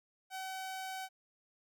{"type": "tone", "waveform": "sawtooth", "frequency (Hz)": 759, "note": "F#5", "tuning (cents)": 44, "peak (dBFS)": -36, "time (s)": [0.3, 1.09], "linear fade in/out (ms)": 50, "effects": []}